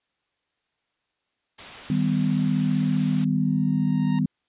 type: noise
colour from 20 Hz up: white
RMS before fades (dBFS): -38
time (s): 1.58-3.25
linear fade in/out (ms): 10
type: chord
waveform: sine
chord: Eb augmented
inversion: none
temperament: equal with one note detuned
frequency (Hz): 155.56 / 196 / 251.3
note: Eb3 / G3 / B3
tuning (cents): 0 / 0 / +30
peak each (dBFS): -24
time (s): 1.9-4.26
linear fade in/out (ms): 2
type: tone with exponential growth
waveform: sawtooth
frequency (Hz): 930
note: A#5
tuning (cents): -4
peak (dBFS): -30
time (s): 3.27-4.19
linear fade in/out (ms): 2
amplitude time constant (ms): 200
effects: white hiss -75 dBFS RMS until 4.48 s + resampled to 8000 Hz